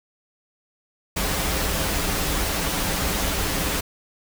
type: noise with comb filter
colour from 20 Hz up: pink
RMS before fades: -24 dBFS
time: 1.16-3.81 s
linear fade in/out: 10 ms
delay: 8.4 ms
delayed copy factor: -0.6
effects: none